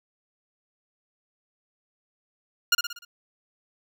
15% pulse tone with echo, 1414 Hz, F6, 21 cents sharp, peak -10 dBFS, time 2.72-2.75 s, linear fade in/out 5 ms, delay 60 ms, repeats 5, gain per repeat -6 dB, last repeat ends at 3.05 s, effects none

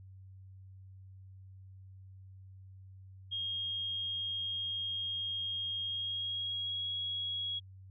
sine tone with pitch glide, 3249 to 3319 Hz, G#7 to G#7, -39 to -2 cents, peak -34 dBFS, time 3.31-7.6 s, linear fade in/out 20 ms, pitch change +37 cents, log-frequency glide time 5.83-6.88 s, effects added 95 Hz sine -50 dBFS peak until 7.9 s

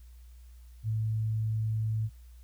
sine tone, 110 Hz, A2, in tune, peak -27 dBFS, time 0.83-2.1 s, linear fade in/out 50 ms, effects added 60 Hz sine -48 dBFS peak until 2.43 s + white hiss -67 dBFS RMS until 2.43 s

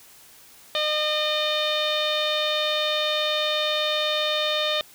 sawtooth tone with low-pass filter, 608 Hz, D#5, 40 cents flat, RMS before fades -24 dBFS, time 0.75-4.81 s, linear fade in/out 0 ms, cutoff 3600 Hz, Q 6.8, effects white hiss -50 dBFS RMS until 4.94 s

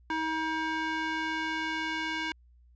square tone with band-pass filter sweep, 318.1 Hz, D#4, 38 cents sharp, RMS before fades -32 dBFS, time 0.1-2.32 s, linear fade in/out 2 ms, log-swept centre 1300 to 2200 Hz, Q 1.2, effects added 60 Hz sine -56 dBFS peak until 2.75 s + resampled to 16000 Hz

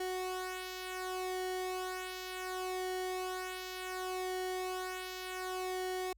sawtooth tone with flanger, 370 Hz, F#4, in tune, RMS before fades -39 dBFS, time 0-6.13 s, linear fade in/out 5 ms, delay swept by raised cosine 1.9 to 2.6 ms, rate 0.68 Hz, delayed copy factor -0.6, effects added 50 Hz sine -62 dBFS peak until 6.17 s

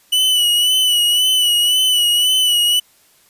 45% pulse tone with vibrato, 2960 Hz, F#7, in tune, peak -12 dBFS, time 0.12-2.8 s, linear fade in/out 10 ms, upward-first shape sine, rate 1.9 Hz, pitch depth 45 cents each way, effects white hiss -53 dBFS RMS until 3.29 s + resampled to 32000 Hz

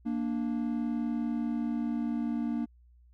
triangle tone pair together, 233.1 / 293.3 Hz, A#3 / D4, 0 / -2 cents, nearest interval major third, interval 398 cents, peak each -28 / -32 dBFS, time 0.05-2.66 s, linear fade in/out 20 ms, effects added 60 Hz sine -56 dBFS peak until 3.13 s

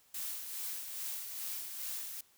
blue noise with tremolo, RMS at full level -39 dBFS, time 0.14-2.21 s, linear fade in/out 5 ms, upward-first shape sine, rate 2.4 Hz, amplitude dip 45%, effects white hiss -67 dBFS RMS until 2.37 s

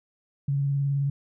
sine tone with vibrato, 140 Hz, C#3, 18 cents sharp, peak -22 dBFS, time 0.48-1.1 s, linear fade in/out 5 ms, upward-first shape triangle, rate 19 Hz, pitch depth 33 cents each way, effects none

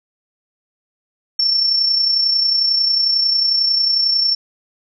sine tone with amplitude modulation, 5420 Hz, E8, 47 cents sharp, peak -11 dBFS, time 1.39-4.35 s, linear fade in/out 5 ms, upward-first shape sine, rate 31.1 Hz, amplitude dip 45%, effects none

